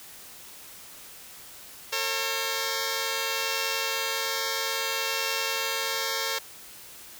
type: tone pair together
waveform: 5% pulse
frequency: 452.6 / 543 Hz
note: A4 / C#5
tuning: +49 / -36 cents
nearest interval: minor third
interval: 315 cents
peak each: -18 dBFS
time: 1.92-6.39 s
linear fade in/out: 10 ms
effects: white hiss -46 dBFS RMS until 7.19 s